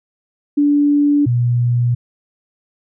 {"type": "tone pair in turn", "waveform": "sine", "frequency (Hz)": [290, 120.95], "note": ["D4", "B2"], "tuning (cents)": [-22, -36], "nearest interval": "octave + minor third", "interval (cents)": 1514, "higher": "first", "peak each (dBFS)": [-10, -12], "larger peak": "first", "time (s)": [[0.57, 1.26], [1.26, 1.95]], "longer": "neither", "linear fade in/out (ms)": 10, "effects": []}